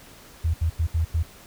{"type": "tone bursts at uneven times", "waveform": "sine", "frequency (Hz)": 81.3, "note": "E2", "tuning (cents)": -23, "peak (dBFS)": -19, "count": 5, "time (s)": [[0.44, 0.54], [0.61, 0.7], [0.79, 0.87], [0.94, 1.05], [1.14, 1.23]], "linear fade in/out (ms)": 10, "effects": ["pink hiss -48 dBFS RMS until 1.46 s"]}